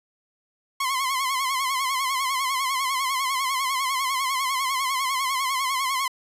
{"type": "tone with vibrato", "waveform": "sawtooth", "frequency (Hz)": 1059, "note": "C6", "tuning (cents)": 21, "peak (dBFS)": -19, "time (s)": [0.8, 6.08], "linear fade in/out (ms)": 5, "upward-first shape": "sine", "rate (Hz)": 10, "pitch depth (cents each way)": 88, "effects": ["resampled to 32000 Hz"]}